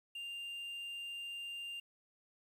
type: tone with quantisation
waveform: triangle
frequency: 2794 Hz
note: F7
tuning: in tune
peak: -40 dBFS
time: 0.15-1.8 s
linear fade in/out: 5 ms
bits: 11
effects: none